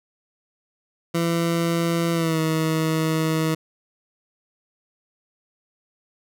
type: tone with pitch glide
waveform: 20% pulse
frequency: 168.1 to 159.31 Hz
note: E3 to D#3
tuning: +34 to +41 cents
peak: -15 dBFS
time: 1.14-3.55 s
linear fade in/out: 10 ms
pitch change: -93 cents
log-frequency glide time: 2.13-2.39 s
effects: none